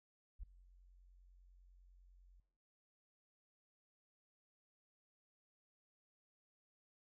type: tone with ADSR envelope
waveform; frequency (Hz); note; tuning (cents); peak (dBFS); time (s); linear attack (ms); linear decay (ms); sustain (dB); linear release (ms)
sine; 45; F#1; -47; -40; 0.39-2.4; 40; 6; -22; 3
effects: noise-tail reverb RT60 0.9 s tail -20 dB re dry + tanh soft clip ceiling -38 dBFS